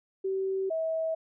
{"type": "tone pair in turn", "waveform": "sine", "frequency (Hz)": [383.8, 645.5], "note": ["G4", "E5"], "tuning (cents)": [-37, -37], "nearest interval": "major sixth", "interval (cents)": 900, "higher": "second", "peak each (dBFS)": -27, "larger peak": "neither", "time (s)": [[0.24, 0.7], [0.7, 1.15]], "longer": "first", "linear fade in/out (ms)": 10, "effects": []}